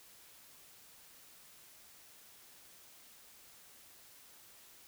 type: silence
effects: white hiss -59 dBFS RMS until 4.87 s